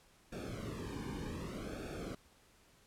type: noise with flanger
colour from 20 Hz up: brown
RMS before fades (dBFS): -43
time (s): 0.32-2.15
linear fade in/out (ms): 5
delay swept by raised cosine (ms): 0.99 to 1.53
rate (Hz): 0.65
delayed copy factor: -1
effects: pink hiss -66 dBFS RMS until 2.86 s + low-pass 12000 Hz 12 dB/octave